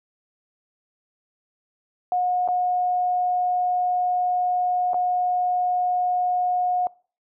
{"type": "tone with dropouts", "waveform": "sine", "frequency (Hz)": 723, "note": "F#5", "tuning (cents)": -40, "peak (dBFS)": -19, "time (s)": [2.12, 6.87], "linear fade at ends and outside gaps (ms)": 1, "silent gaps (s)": [[2.477, 2.486], [4.934, 4.943]], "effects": ["noise-tail reverb RT60 0.4 s tail -23 dB re dry"]}